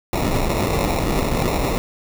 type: noise with sample-and-hold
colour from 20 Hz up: pink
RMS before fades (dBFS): -20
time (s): 0.13-1.78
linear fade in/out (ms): 0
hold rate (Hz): 1575
effects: none